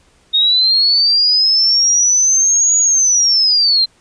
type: linear two-way sweep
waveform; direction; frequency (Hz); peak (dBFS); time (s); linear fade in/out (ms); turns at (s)
sine; up then down; 3704 to 6800 to 4085; -9; 0.33-3.86; 20; 2.78
effects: pink hiss -53 dBFS RMS until 4 s + resampled to 22050 Hz